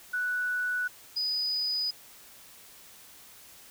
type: tone pair in turn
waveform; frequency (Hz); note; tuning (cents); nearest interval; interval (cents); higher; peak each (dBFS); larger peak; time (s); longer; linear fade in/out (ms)
sine; 1480 / 4968; F#6 / D#8; 0 / -3; octave + major sixth; 2097; second; -27; neither; 0.13-0.88 / 1.16-1.91; neither; 10
effects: white hiss -52 dBFS RMS until 3.7 s